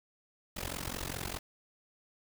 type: noise with amplitude modulation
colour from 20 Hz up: pink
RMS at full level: -35 dBFS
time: 0.56-1.39 s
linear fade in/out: 10 ms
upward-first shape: sine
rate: 44.9 Hz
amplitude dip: 95%
effects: none